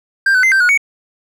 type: tone with pitch steps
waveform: triangle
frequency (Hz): 1585 / 1507 / 2074 / 1563 / 1453 / 2237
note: G6 / F#6 / C7 / G6 / F#6 / C#7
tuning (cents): +19 / +31 / -16 / -6 / -32 / +15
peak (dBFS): -7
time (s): 0.26-0.776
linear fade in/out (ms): 5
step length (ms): 86
effects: none